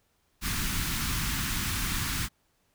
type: band-stop noise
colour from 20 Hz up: pink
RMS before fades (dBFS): -30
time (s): 0.41-2.29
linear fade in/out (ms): 50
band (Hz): 270 to 1100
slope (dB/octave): 24
effects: pink hiss -71 dBFS RMS until 2.74 s